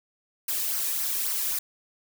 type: noise with flanger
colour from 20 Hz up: blue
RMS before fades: -28 dBFS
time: 0.48-1.59 s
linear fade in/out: 5 ms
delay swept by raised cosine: 0.27 to 1.47 ms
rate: 3.7 Hz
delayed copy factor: -0.55
effects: none